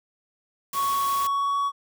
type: noise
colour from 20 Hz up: white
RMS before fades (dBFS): -35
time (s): 0.73-1.27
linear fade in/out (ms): 2
type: tone with pitch glide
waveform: triangle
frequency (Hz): 1111 to 1123.9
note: C#6 to C#6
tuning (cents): +4 to +24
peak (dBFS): -20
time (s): 0.73-1.72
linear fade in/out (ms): 50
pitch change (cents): +20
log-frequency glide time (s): 1.13-1.57
effects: none